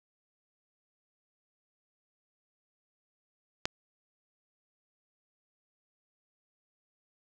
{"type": "click", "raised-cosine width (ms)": 0.2, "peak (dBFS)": -11, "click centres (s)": 3.655, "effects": []}